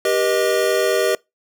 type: chord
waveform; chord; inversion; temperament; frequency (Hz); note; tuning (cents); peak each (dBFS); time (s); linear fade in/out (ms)
square; G augmented; none; equal with one note detuned; 392 / 481.8 / 622.3; G4 / B4 / D#5; 0 / -43 / 0; -21; 0.05-1.15; 2
effects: noise-tail reverb RT60 0.2 s tail -24 dB re dry